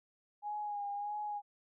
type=tone with vibrato; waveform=sine; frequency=824 Hz; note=G#5; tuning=14 cents flat; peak=-36 dBFS; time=0.42-1.42 s; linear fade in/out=50 ms; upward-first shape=sine; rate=1.6 Hz; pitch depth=32 cents each way; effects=none